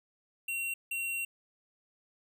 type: tone bursts at uneven times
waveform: square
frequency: 2741 Hz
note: F7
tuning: 33 cents flat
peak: -33 dBFS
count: 2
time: 0.48-0.74 / 0.91-1.25 s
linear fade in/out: 5 ms
effects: none